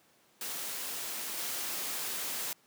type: noise with level steps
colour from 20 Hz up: white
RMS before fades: -38 / -36 dBFS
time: 0.41-2.53 s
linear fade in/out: 2 ms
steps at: 1.37 s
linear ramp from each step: 10 ms
effects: pink hiss -65 dBFS RMS until 2.66 s + high-pass 200 Hz 12 dB/octave